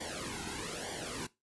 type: noise with flanger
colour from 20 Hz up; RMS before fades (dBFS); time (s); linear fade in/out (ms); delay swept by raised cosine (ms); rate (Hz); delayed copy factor
pink; -40; 0-1.27; 10; 0.76 to 1.75; 1.1; -0.85
effects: noise-tail reverb RT60 0.2 s tail -18 dB re dry + resampled to 24000 Hz